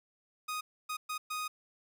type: tone bursts at uneven times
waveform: sawtooth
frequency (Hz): 1244.5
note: D#6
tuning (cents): 0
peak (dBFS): -31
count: 4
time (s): 0.48-0.61 / 0.89-0.97 / 1.09-1.18 / 1.3-1.48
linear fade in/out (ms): 10
effects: none